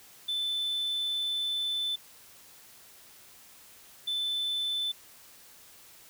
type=tone pair in turn; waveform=sine; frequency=3520 / 3520 Hz; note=A7 / A7; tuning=0 / 0 cents; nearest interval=unison; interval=0 cents; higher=neither; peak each=-26 dBFS; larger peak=neither; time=0.28-1.96 / 4.07-4.92 s; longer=first; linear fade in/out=10 ms; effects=tanh soft clip ceiling -27 dBFS + white hiss -54 dBFS RMS until 6.09 s